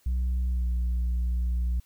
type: tone with pitch glide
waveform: sine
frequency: 62.3 to 60.39 Hz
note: B1 to B1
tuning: +16 to -38 cents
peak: -21 dBFS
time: 0.06-1.8 s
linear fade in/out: 5 ms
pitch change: -54 cents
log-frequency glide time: 0.51-0.66 s
effects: tanh soft clip ceiling -23 dBFS + white hiss -64 dBFS RMS until 1.85 s